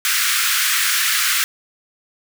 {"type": "high-pass noise", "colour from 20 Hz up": "pink", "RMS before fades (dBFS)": -18, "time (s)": [0.05, 1.44], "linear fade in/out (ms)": 0, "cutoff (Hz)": 1300, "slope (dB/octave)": 48, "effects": []}